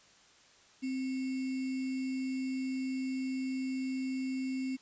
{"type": "tone with sample-and-hold", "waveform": "sine", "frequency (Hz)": 261.6, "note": "C4", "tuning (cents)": 0, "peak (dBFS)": -32, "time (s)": [0.82, 4.77], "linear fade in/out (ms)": 20, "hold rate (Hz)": 2450, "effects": ["white hiss -61 dBFS RMS until 4.81 s", "resampled to 16000 Hz"]}